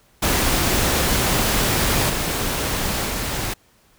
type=noise with level steps; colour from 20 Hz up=pink; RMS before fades=-19 / -23 / -25 dBFS; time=0.22-3.54 s; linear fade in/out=10 ms; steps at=2.09 / 3.05 s; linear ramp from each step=10 ms; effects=pink hiss -57 dBFS RMS until 3.98 s